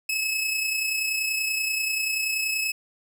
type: tone with amplitude modulation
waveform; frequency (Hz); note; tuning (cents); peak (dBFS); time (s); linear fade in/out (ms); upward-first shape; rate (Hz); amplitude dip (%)
sawtooth; 2586; E7; -34; -19; 0.09-2.72; 5; sine; 30.4; 40
effects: none